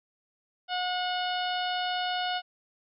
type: harmonic tone with a mistuned harmonic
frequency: 725 Hz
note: F#5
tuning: 35 cents flat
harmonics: 1 / 2 / 3 / 4 / 5 / 6 / 7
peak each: -30 / -35 / -43 / -35 / -39 / -41 / -48 dBFS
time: 0.68-2.42 s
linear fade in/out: 50 ms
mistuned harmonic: 4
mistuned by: +20 cents
effects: none